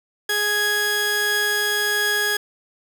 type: tone pair together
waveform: sawtooth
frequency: 415.3 / 1662.6 Hz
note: G#4 / G#6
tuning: 0 / +1 cents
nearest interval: 2 octaves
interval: 2401 cents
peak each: -23 / -16 dBFS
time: 0.29-2.37 s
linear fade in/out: 5 ms
effects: none